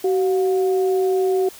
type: tone pair together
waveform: sine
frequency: 378.2 / 714 Hz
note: F#4 / F5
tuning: +38 / +38 cents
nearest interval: major seventh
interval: 1100 cents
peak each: -16 / -27 dBFS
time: 0.04-1.49 s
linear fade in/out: 5 ms
effects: white hiss -42 dBFS RMS until 1.59 s